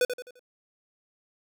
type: tone with echo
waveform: square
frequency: 496.8 Hz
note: B4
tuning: 10 cents sharp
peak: -21 dBFS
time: 0.01-0.05 s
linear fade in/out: 2 ms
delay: 86 ms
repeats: 4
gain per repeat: -8 dB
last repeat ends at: 0.394 s
effects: none